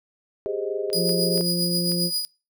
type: chord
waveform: sine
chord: Ab major seventh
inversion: third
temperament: equal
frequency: 392 / 415.3 / 523.3 / 622.3 Hz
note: G4 / Ab4 / C5 / Eb5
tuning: 0 / 0 / 0 / 0 cents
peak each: -29 / -28 / -34 / -32 dBFS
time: 0.46-1.41 s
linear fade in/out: 0 ms
type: clicks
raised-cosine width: 0.3 ms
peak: -26 dBFS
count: 4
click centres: 0.901 / 1.094 / 1.377 / 1.919 s
type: tone with tremolo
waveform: sawtooth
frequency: 4922 Hz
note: D#8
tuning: 20 cents flat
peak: -18 dBFS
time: 0.93-2.25 s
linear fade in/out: 0 ms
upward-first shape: triangle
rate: 7.5 Hz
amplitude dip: 60%
type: harmonic tone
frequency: 174.6 Hz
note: F3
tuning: in tune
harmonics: 1 / 2 / 3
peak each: -24 / -30 / -34 dBFS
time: 0.94-2.11 s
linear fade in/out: 50 ms
effects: noise-tail reverb RT60 0.3 s tail -23 dB re dry